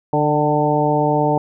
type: harmonic tone with a mistuned harmonic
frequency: 148.7 Hz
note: D3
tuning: 22 cents sharp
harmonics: 1 / 2 / 3 / 4 / 5 / 6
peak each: -21 / -21 / -21 / -21 / -21 / -21 dBFS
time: 0.13-1.38 s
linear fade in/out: 2 ms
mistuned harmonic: 5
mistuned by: +32 cents
effects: none